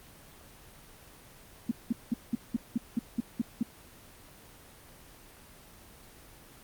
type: tone bursts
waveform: sine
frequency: 233.1 Hz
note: A#3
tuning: in tune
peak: -24 dBFS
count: 10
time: 1.69-3.63 s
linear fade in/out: 5 ms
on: 23 ms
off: 190 ms
effects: pink hiss -53 dBFS RMS until 6.63 s + Opus 24 kbps